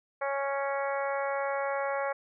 harmonic tone, 277.2 Hz, C#4, in tune, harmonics 2 / 3 / 4 / 5 / 6 / 7 / 8, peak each -31 / -35 / -37 / -39 / -41 / -42 / -43 dBFS, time 0.21-2.13 s, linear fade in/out 10 ms, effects none

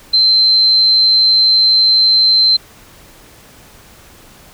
sine tone, 4104 Hz, C8, 34 cents flat, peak -7 dBFS, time 0.13-2.57 s, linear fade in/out 10 ms, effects pink hiss -42 dBFS RMS until 4.53 s

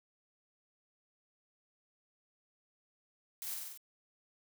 blue noise with echo, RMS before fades -42 dBFS, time 3.42-3.54 s, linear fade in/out 0 ms, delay 47 ms, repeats 5, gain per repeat -2 dB, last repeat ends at 3.775 s, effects none

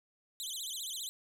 20% pulse tone with vibrato, 3508 Hz, A7, 6 cents flat, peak -32 dBFS, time 0.4-1.09 s, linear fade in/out 0 ms, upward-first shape sine, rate 15 Hz, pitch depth 260 cents each way, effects none

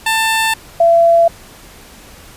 15% pulse / sine tone pair in turn, 890 / 674.7 Hz, A5 / E5, +20 / +40 cents, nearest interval perfect fourth, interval 480 cents, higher first, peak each -6 dBFS, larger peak neither, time 0.06-0.54 / 0.8-1.28 s, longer neither, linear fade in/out 5 ms, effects pink hiss -39 dBFS RMS until 2.36 s + resampled to 32000 Hz

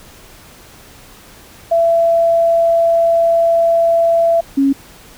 sine tone pair in turn, 670 / 274.8 Hz, E5 / C#4, +28 / -15 cents, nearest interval octave + minor third, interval 1543 cents, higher first, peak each -9 dBFS, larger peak neither, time 1.71-4.41 / 4.57-4.73 s, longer first, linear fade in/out 10 ms, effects pink hiss -41 dBFS RMS until 5.17 s

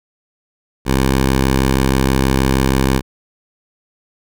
10% pulse tone, 66.3 Hz, C2, 23 cents sharp, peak -4 dBFS, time 0.85-3.02 s, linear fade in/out 50 ms, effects none

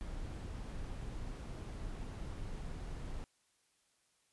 brown noise, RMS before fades -43 dBFS, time 0.01-3.24 s, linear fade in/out 0 ms, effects white hiss -75 dBFS RMS until 4.32 s + resampled to 24000 Hz

